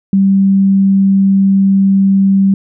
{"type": "tone", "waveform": "sine", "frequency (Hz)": 194.8, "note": "G3", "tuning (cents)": -11, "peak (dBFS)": -6, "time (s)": [0.13, 2.54], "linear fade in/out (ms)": 2, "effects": []}